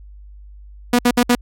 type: tone bursts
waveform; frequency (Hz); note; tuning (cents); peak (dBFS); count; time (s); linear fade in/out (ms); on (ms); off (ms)
sawtooth; 243.2; B3; -26; -7; 4; 0.93-1.352; 5; 59; 62
effects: added 50 Hz sine -37 dBFS peak until 1.41 s + AAC 64 kbps